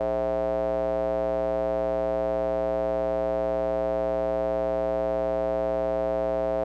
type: tone with band-pass filter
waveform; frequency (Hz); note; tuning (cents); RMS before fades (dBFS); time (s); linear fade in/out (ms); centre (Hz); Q
square; 59.1; A#1; +24; -26; 0-6.64; 5; 600; 9.5
effects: none